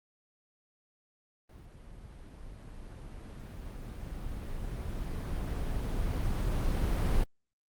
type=noise with level ramp; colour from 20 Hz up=brown; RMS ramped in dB=-50 to -27 dBFS; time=1.49-7.24 s; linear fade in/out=5 ms; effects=Opus 32 kbps